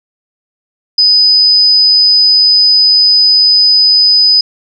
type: tone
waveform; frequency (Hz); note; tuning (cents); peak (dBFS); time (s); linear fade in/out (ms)
sine; 4999; D#8; +7; -4; 0.98-4.41; 5
effects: none